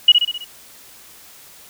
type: tone with echo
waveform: sine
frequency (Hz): 2907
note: F#7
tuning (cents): -31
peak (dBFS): -4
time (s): 0.08-0.12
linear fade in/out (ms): 5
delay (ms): 65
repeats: 5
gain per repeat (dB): -5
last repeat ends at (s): 0.445
effects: white hiss -44 dBFS RMS until 1.69 s